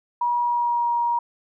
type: tone with pitch glide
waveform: sine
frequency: 961 to 948.3 Hz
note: B5 to A#5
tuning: -48 to +29 cents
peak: -19 dBFS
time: 0.21-1.19 s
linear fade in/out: 5 ms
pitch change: -23 cents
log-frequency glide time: 0.41-0.88 s
effects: none